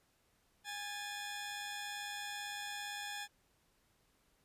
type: tone pair together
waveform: 15% pulse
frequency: 822.6 / 1743 Hz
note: G#5 / A6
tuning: -17 / -17 cents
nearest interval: octave + minor second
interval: 1300 cents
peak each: -37 / -39 dBFS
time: 0.64-3.28 s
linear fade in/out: 50 ms
effects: pink hiss -74 dBFS RMS until 4.44 s + resampled to 32000 Hz